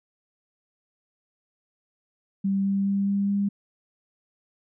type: tone with pitch steps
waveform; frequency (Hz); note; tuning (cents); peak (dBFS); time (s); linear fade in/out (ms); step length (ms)
sine; 195.7 / 196.95 / 198.2 / 199.47 / 200.7; G3 / G3 / G3 / G3 / G3; -3 / +8 / +19 / +30 / +41; -21; 2.44-3.49; 10; 210
effects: none